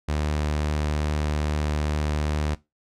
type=tone; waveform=sawtooth; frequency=75.2 Hz; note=D2; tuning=42 cents sharp; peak=-19 dBFS; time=0.08-2.55 s; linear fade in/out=10 ms; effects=noise-tail reverb RT60 0.2 s tail -18 dB re dry + low-pass 8000 Hz 12 dB/octave